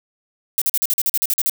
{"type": "noise bursts", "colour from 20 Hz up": "violet", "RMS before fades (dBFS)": -18, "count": 12, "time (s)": [0.58, 1.496], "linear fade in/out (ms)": 0, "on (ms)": 36, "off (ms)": 44, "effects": []}